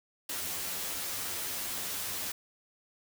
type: noise with comb filter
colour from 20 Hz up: white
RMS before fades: -36 dBFS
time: 0.29-2.32 s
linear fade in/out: 5 ms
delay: 11 ms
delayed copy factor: +0.75
effects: none